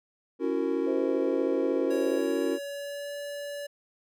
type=chord; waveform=triangle; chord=F# dominant seventh; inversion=second; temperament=just; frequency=277.5 / 333 / 370 / 462.5 Hz; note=C#4 / E4 / F#4 / A#4; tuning=+2 / +18 / 0 / -14 cents; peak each=-29 dBFS; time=0.39-2.59 s; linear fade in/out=50 ms
type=harmonic tone; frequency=128.8 Hz; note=C3; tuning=27 cents flat; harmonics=3 / 4 / 5; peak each=-39 / -30 / -43 dBFS; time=0.86-2.2 s; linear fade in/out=20 ms
type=tone with pitch glide; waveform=square; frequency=554.4 to 574.9 Hz; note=C#5 to D5; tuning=0 to -37 cents; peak=-35 dBFS; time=1.9-3.67 s; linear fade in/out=10 ms; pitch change=+63 cents; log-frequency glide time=2.04-3.14 s
effects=none